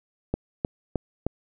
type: click train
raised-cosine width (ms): 2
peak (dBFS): -11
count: 4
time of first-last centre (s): 0.34-1.266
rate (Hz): 3.24
effects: none